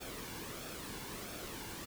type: noise with flanger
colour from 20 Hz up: pink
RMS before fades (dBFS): -45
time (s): 0-1.86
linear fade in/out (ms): 20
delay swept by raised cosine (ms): 1 to 1.61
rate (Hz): 1.5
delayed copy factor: -0.5
effects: none